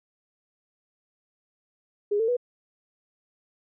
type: tone with pitch steps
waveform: sine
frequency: 411.8 / 449.1 / 489.7 Hz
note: G#4 / A4 / B4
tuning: -15 / +35 / -15 cents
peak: -21 dBFS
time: 2.11-2.368 s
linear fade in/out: 10 ms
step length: 86 ms
effects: none